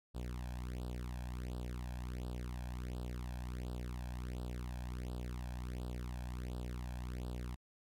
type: tone with flanger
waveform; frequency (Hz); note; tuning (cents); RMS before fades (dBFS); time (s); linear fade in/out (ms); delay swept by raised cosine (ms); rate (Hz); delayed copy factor
sawtooth; 61.4; B1; -9; -42; 0.14-7.56; 20; 0.23 to 1.23; 1.4; +1
effects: MP3 64 kbps